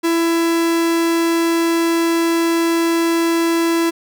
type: tone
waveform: 45% pulse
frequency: 333.6 Hz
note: E4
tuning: 21 cents sharp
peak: -14 dBFS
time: 0.03-3.91 s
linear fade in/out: 20 ms
effects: none